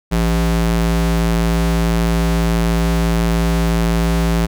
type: ring-modulated tone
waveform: square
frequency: 113.2 Hz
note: A2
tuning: 50 cents sharp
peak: -11 dBFS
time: 0.11-4.47 s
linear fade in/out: 20 ms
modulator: 57 Hz
effects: none